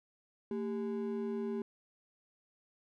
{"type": "ring-modulated tone", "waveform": "triangle", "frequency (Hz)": 311.1, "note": "D#4", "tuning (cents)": 0, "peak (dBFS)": -29, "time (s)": [0.51, 1.62], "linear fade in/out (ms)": 2, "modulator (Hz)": 86.1, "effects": []}